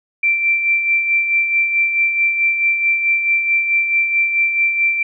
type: tone with tremolo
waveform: sine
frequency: 2349 Hz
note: D7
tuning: in tune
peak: -11 dBFS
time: 0.23-5.03 s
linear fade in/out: 5 ms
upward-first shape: sine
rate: 4.6 Hz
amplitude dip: 50%
effects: none